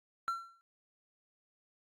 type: tone with exponential decay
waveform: triangle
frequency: 1357 Hz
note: E6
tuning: 50 cents sharp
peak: -27 dBFS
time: 0.28-0.61 s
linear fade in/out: 0 ms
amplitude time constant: 70 ms
effects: Opus 48 kbps